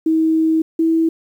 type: tone pair in turn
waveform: sine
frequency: 320 / 325.8 Hz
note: D#4 / E4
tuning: +49 / -20 cents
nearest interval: unison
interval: 31 cents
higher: second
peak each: -12 dBFS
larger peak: neither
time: 0.06-0.62 / 0.79-1.09 s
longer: first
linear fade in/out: 5 ms
effects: 8-bit